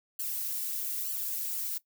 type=noise with flanger; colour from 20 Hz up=violet; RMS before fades=-34 dBFS; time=0.19-1.78 s; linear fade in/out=5 ms; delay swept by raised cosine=0.66 to 4.56 ms; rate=1.1 Hz; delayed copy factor=+1; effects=noise-tail reverb RT60 0.1 s tail -17 dB re dry